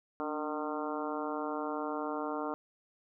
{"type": "harmonic tone with a mistuned harmonic", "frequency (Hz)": 152.3, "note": "D#3", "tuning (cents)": -37, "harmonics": [2, 3, 4, 5, 6, 7, 8, 9], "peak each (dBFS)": [-38, -40, -41, -42, -43, -43, -44, -45], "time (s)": [0.2, 2.54], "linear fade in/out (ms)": 0, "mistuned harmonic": 2, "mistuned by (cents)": -55, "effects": []}